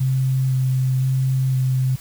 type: tone with vibrato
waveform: sine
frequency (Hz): 130.81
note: C3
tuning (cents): 0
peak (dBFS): -16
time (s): 0-1.96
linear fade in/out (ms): 10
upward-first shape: square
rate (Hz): 0.98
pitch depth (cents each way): 11
effects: added 50 Hz sine -51 dBFS peak until 2 s + white hiss -43 dBFS RMS until 2 s